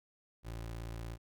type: tone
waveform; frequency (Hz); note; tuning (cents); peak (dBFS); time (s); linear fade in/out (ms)
25% pulse; 56.8; A#1; -44; -37; 0.43-1.18; 50
effects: none